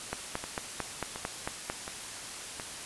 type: two click trains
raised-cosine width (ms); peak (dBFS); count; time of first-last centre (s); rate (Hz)
0.5; -22 / -16; 4 / 8; 0.44-2.598 / 0.13-1.7; 1.39 / 4.46
effects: white hiss -41 dBFS RMS until 2.85 s + resampled to 24000 Hz